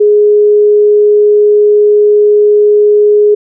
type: tone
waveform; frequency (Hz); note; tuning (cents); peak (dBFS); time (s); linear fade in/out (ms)
sine; 417.2; G#4; +8; -3; 0-3.35; 10
effects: none